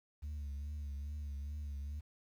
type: tone with vibrato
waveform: sine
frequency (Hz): 72.2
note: D2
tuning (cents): -29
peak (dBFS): -37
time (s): 0.22-2.01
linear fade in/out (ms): 20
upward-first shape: triangle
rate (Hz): 2.4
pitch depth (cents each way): 75
effects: tanh soft clip ceiling -38 dBFS + 11-bit